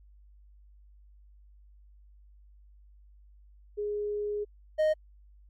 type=tone pair in turn; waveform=sine / triangle; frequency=415.3 / 620 Hz; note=G#4 / D#5; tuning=0 / -6 cents; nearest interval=perfect fifth; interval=694 cents; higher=second; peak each=-29 / -20 dBFS; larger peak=second; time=3.77-4.45 / 4.78-4.94 s; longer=first; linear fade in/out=20 ms; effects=added 50 Hz sine -53 dBFS peak until 5.49 s + MP3 64 kbps